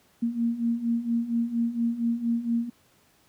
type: beating tone pair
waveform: sine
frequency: 230.6 / 234.9 Hz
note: A#3 / A#3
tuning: -19 / +13 cents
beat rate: 4.3 Hz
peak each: -29 / -25 dBFS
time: 0.22-2.7 s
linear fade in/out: 10 ms
effects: pink hiss -62 dBFS RMS until 3.28 s + high-pass 80 Hz 12 dB/octave